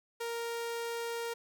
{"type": "tone", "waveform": "sawtooth", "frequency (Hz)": 466.2, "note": "A#4", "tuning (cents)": 0, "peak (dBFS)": -31, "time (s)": [0.2, 1.34], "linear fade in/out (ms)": 10, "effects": []}